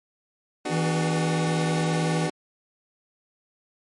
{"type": "chord", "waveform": "25% pulse", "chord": "G# half-diminished seventh", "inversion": "first", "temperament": "just", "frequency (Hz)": [249.2, 299, 373.8, 415.3], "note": ["B3", "D4", "F#4", "G#4"], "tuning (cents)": [16, 31, 18, 0], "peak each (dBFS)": [-32, -27, -28, -32], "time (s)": [0.65, 2.3], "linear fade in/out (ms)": 5}
{"type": "tone", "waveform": "square", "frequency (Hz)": 162.5, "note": "E3", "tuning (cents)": -24, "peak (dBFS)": -24, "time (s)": [0.69, 2.3], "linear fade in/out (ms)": 50}
{"effects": ["MP3 48 kbps"]}